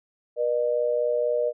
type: tone pair together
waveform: sine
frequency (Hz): 482 / 606.1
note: B4 / D#5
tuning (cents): -42 / -46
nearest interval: major third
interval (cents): 396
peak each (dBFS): -24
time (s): 0.36-1.53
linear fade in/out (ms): 50
effects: none